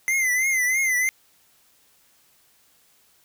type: tone with vibrato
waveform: square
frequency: 2057 Hz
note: C7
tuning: 30 cents flat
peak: -20 dBFS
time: 0.08-1.09 s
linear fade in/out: 0 ms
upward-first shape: triangle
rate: 3.1 Hz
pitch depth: 95 cents each way
effects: white hiss -60 dBFS RMS until 3.24 s